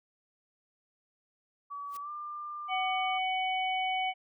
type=tone with pitch glide; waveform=sine; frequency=1141 to 1194.3 Hz; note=C#6 to D6; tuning=+50 to +29 cents; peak=-37 dBFS; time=1.7-3.19 s; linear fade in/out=20 ms; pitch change=+79 cents; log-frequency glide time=2-2.1 s
type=noise with exponential growth; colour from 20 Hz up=white; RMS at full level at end=-45 dBFS; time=1.86-1.97 s; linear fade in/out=5 ms; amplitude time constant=22 ms
type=harmonic tone; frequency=750 Hz; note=F#5; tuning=23 cents sharp; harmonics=1 / 3 / 4; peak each=-30 / -34 / -38 dBFS; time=2.68-4.14 s; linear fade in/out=50 ms
effects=none